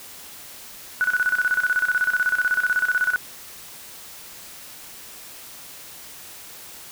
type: tone with tremolo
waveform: sine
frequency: 1480 Hz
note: F#6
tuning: in tune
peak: -16 dBFS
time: 1.01-3.16 s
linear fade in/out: 0 ms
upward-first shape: square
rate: 16 Hz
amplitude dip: 75%
effects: white hiss -41 dBFS RMS until 6.91 s